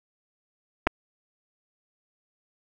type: clicks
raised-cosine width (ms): 0.5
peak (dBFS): -7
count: 2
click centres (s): 0.869 / 0.872
effects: none